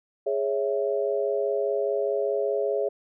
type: chord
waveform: sine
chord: C# minor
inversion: second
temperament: equal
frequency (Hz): 415.3 / 554.4 / 659.3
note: G#4 / C#5 / E5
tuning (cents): 0 / 0 / 0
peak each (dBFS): -26 / -27 / -30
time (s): 0.26-2.89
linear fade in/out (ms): 10
effects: none